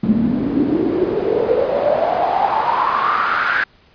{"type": "noise with band-pass filter sweep", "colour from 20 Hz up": "pink", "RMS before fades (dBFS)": -17, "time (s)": [0.03, 3.64], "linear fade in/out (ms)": 5, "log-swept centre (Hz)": [210, 1600], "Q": 7.4, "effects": ["pink hiss -52 dBFS RMS until 3.94 s", "resampled to 11025 Hz"]}